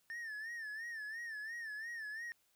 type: tone with vibrato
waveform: triangle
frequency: 1790 Hz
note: A6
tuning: 29 cents sharp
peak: -40 dBFS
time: 0.1-2.32 s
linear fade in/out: 0 ms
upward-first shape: sine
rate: 2.9 Hz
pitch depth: 100 cents each way
effects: white hiss -75 dBFS RMS until 2.55 s